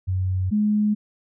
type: tone pair in turn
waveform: sine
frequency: 93.2 / 210.2 Hz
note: F#2 / G#3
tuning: +13 / +21 cents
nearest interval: octave + major second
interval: 1408 cents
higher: second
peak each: -20 / -17 dBFS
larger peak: second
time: 0.07-0.51 / 0.51-0.95 s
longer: neither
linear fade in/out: 20 ms
effects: none